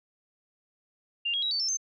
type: tone with pitch steps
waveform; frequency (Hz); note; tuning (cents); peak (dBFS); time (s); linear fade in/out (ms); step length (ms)
sine; 2794 / 3284 / 3861 / 4539 / 5336 / 6272; F7 / G#7 / B7 / C#8 / E8 / G8; 0 / -20 / -40 / +40 / +20 / 0; -26; 1.25-1.772; 10; 87
effects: none